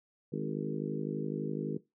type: harmonic tone with a mistuned harmonic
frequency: 51.91 Hz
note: G#1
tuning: in tune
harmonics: 3 / 4 / 5 / 6 / 7 / 8 / 9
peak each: -38 / -39 / -40 / -41 / -41 / -42 / -43 dBFS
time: 0.32-1.78 s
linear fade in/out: 10 ms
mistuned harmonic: 8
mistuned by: +17 cents
effects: noise-tail reverb RT60 0.2 s tail -18 dB re dry